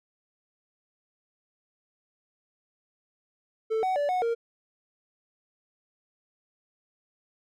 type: tone with pitch steps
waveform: triangle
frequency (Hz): 442.6 / 749 / 579 / 733 / 464.2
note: A4 / F#5 / D5 / F#5 / A#4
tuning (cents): +10 / +21 / -25 / -16 / -7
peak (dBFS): -22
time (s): 3.7-4.35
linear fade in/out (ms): 20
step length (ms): 130
effects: none